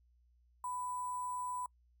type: tone with sample-and-hold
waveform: sine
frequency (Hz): 996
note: B5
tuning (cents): +14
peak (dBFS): -37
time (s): 0.64-1.66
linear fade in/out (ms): 2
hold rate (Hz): 8820
effects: noise-tail reverb RT60 0.1 s tail -26 dB re dry + added 60 Hz sine -66 dBFS peak until 2 s